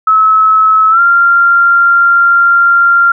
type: tone with pitch glide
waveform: sine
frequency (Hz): 1294 to 1386.9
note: E6 to F6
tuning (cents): -32 to -12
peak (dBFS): -4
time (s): 0.07-3.12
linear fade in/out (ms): 5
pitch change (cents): +120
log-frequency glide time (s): 0.9-1
effects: none